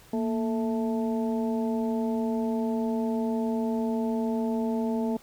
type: harmonic tone with a mistuned harmonic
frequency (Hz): 220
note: A3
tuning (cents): 0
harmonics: 1 / 2 / 3 / 4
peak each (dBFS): -26 / -32 / -36 / -38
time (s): 0.13-5.17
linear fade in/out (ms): 5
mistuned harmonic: 1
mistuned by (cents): +90
effects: pink hiss -54 dBFS RMS until 5.22 s